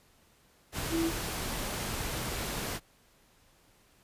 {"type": "tone in noise", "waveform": "sine", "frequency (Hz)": 329.6, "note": "E4", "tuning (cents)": 0, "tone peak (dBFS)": -27, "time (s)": [0.9, 1.12], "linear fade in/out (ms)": 50, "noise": "pink", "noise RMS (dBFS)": -35, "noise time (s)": [0.72, 2.8], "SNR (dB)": 5, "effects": ["pink hiss -64 dBFS RMS until 4.03 s", "resampled to 32000 Hz"]}